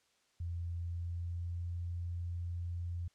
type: tone with pitch glide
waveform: sine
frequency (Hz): 85.6 to 86.64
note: F2 to F2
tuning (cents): -34 to -13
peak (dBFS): -36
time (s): 0.4-3.08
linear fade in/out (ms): 5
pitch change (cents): +21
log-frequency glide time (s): 0.74-1.68
effects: white hiss -73 dBFS RMS until 3.14 s + low-pass 7000 Hz 12 dB/octave